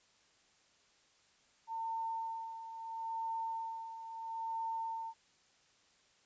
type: tone with tremolo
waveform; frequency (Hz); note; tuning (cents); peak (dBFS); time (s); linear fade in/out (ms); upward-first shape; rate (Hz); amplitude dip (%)
sine; 904; A5; +47; -35; 1.67-5.14; 50; sine; 0.75; 65
effects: white hiss -69 dBFS RMS until 6.25 s + resampled to 16000 Hz